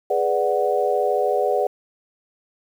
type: chord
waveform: sine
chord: G# half-diminished seventh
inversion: none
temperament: equal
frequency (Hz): 415.3 / 493.9 / 587.3 / 740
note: G#4 / B4 / D5 / F#5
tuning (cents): 0 / 0 / 0 / 0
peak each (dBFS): -23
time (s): 0.1-1.67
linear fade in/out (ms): 5
effects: 8-bit